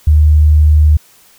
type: tone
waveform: sine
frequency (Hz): 76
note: D#2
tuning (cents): -40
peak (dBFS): -4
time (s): 0.07-0.97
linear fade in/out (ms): 5
effects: white hiss -46 dBFS RMS until 1.38 s